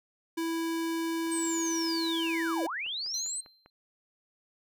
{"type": "tone", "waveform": "square", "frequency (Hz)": 329.6, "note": "E4", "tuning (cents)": 0, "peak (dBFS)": -30, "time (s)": [0.37, 2.67], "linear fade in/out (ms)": 10}
{"type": "click train", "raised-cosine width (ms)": 0.5, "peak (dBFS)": -38, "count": 13, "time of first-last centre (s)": [1.27, 3.66], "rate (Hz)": 5.02}
{"type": "linear two-way sweep", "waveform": "sine", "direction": "down then up", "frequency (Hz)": [8510, 468.5, 8510], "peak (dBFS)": -32, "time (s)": [1.31, 3.41], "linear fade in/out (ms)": 10, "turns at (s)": 2.64}
{"type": "tone with exponential decay", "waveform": "triangle", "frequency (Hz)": 4123, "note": "C8", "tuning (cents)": -26, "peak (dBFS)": -30, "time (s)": [3.14, 3.7], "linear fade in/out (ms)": 1, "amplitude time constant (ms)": 120}
{"effects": []}